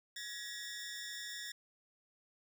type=ring-modulated tone; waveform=15% pulse; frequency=1794 Hz; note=A6; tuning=33 cents sharp; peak=-33 dBFS; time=0.16-1.52 s; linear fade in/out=5 ms; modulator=116 Hz; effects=none